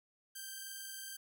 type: tone pair together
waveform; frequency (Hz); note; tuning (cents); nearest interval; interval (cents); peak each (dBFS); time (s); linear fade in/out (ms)
5% pulse; 1569 / 1590.9; G6 / G6; +1 / +25; unison; 24; -34 / -40; 0.35-1.17; 10
effects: none